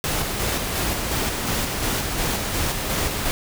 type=noise with tremolo; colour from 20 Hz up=pink; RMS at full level=-23 dBFS; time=0.04-3.31 s; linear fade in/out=0 ms; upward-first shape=square; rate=2.8 Hz; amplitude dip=30%; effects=none